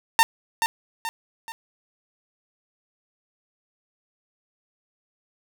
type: tone with echo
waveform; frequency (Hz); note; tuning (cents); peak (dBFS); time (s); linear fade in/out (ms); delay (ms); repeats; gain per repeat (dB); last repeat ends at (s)
sawtooth; 909; A#5; -44; -9; 0.19-0.23; 0; 430; 3; -7; 1.52
effects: none